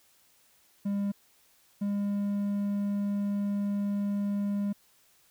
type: tone pair in turn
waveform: triangle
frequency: 200.9 / 202.4 Hz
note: G3 / G#3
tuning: +43 / -44 cents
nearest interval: unison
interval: 13 cents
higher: second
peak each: -25 dBFS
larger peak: neither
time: 0.85-1.12 / 1.81-4.73 s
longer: second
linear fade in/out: 10 ms
effects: white hiss -64 dBFS RMS until 5.3 s